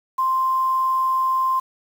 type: tone with quantisation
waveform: sine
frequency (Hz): 1046.5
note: C6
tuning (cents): 0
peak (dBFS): -17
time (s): 0.18-1.6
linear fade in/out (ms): 10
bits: 7
effects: none